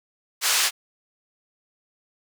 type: band-pass noise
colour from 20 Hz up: white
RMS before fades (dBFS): -21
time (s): 0.41-0.71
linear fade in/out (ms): 50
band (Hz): 920 to 7900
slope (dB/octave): 12
effects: none